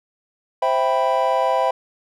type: chord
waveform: triangle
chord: C major seventh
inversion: none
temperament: equal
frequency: 523.3 / 659.3 / 784 / 987.8 Hz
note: C5 / E5 / G5 / B5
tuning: 0 / 0 / 0 / 0 cents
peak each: -20 dBFS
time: 0.62-1.71 s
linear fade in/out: 5 ms
effects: none